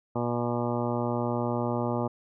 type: harmonic tone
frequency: 120 Hz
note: B2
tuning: 49 cents flat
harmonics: 1 / 2 / 3 / 4 / 5 / 6 / 7 / 8 / 9 / 10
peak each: -32 / -31 / -34 / -35 / -34 / -41 / -36 / -40 / -41 / -41 dBFS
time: 0.15-2.08 s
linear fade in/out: 10 ms
effects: none